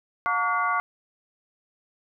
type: tone cluster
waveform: sine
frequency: 716 / 904 / 1139 / 1433 / 2057 Hz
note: F5 / A5 / C#6 / F6 / C7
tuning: +43 / +47 / +47 / +44 / -30 cents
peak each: -31 / -32 / -24 / -28 / -33 dBFS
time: 0.26-0.8 s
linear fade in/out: 0 ms
effects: none